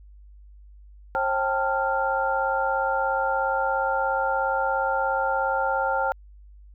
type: tone cluster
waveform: sine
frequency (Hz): 537 / 787 / 884 / 1391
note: C5 / G5 / A5 / F6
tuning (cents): +45 / +7 / +8 / -7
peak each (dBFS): -27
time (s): 1.15-6.12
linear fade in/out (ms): 0
effects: added 50 Hz sine -45 dBFS peak until 6.74 s

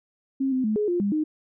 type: tone with pitch steps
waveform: sine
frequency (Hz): 268.5 / 258.3 / 215.2 / 419.8 / 351.2 / 201.9 / 308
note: C4 / C4 / A3 / G#4 / F4 / G#3 / D#4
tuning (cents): +45 / -22 / -38 / +19 / +10 / -49 / -17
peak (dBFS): -21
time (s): 0.4-1.24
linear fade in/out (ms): 10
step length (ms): 120
effects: none

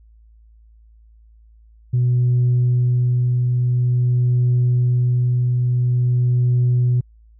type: tone with tremolo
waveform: sine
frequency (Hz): 123.47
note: B2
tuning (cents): 0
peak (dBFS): -11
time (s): 1.93-7.01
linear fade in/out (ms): 10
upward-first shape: triangle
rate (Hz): 0.48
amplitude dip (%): 30
effects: tanh soft clip ceiling -11 dBFS + added 55 Hz sine -46 dBFS peak until 7.39 s

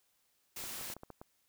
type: noise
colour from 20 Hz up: white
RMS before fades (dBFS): -43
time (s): 0.56-0.94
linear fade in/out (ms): 5
type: clicks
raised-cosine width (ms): 1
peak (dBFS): -33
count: 7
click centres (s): 0.639 / 0.812 / 0.901 / 0.966 / 1.034 / 1.103 / 1.215
effects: white hiss -75 dBFS RMS until 1.48 s

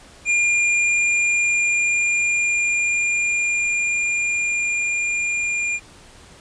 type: tone with level ramp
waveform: square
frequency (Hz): 2407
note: D7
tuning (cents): +42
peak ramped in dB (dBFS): -16 to -21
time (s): 0.25-5.8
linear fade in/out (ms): 50
effects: pink hiss -46 dBFS RMS until 6.4 s + resampled to 22050 Hz

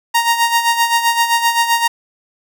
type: tone with tremolo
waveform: sawtooth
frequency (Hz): 932.3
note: A#5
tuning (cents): 0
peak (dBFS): -6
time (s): 0.14-1.88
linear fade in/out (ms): 10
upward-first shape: sine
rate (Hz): 7.7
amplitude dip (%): 65
effects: none

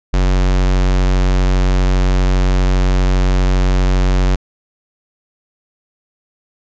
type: tone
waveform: square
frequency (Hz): 46.25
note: F#1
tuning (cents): 0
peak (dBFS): -11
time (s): 0.13-4.36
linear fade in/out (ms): 10
effects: resampled to 16000 Hz

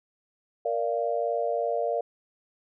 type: chord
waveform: sine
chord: Bb major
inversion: none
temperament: equal with one note detuned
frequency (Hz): 466.2 / 587.3 / 690.4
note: Bb4 / D5 / F5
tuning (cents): 0 / 0 / -20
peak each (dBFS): -29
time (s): 0.65-2.01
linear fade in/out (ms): 5
effects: none

